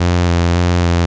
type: tone with vibrato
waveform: sawtooth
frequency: 86.9 Hz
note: F2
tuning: 8 cents flat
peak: -7 dBFS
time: 0-1.06 s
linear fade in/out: 10 ms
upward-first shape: square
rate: 1.8 Hz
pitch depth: 19 cents each way
effects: resampled to 16000 Hz